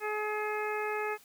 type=harmonic tone; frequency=423.8 Hz; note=G#4; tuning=35 cents sharp; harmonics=1 / 2 / 3 / 4 / 5 / 6; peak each=-34 / -37 / -39 / -40 / -41 / -42 dBFS; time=0-1.18 s; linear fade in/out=50 ms; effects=white hiss -59 dBFS RMS until 1.24 s